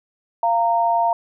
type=tone pair together; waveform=sine; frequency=692.2 / 924 Hz; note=F5 / A#5; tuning=-16 / -16 cents; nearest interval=perfect fourth; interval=500 cents; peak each=-18 dBFS; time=0.43-1.13 s; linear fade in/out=2 ms; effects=none